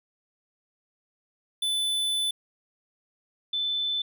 square / sine tone pair in turn, 3500 / 3519 Hz, A7 / A7, -10 / 0 cents, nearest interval unison, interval 10 cents, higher second, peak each -25 dBFS, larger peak neither, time 1.62-2.31 / 3.53-4.02 s, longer first, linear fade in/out 5 ms, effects none

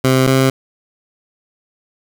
15% pulse tone pair in turn, 130.81 / 132.56 Hz, C3 / C3, 0 / +23 cents, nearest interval unison, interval 23 cents, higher second, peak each -4 dBFS, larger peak neither, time 0.04-0.27 / 0.27-0.5 s, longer neither, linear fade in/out 5 ms, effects none

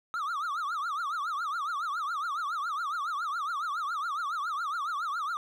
triangle tone with vibrato, 1253 Hz, D#6, 12 cents sharp, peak -28 dBFS, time 0.14-5.37 s, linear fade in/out 0 ms, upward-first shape triangle, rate 7.2 Hz, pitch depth 240 cents each way, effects none

